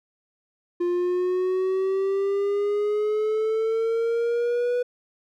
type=exponential sweep; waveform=triangle; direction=up; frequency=349.2 to 492.4 Hz; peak=-19 dBFS; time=0.8-4.83 s; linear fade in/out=10 ms; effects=none